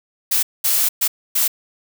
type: noise bursts at uneven times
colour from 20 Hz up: blue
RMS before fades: -17 dBFS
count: 4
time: 0.31-0.43 / 0.64-0.89 / 1.01-1.08 / 1.35-1.48 s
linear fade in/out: 10 ms
effects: none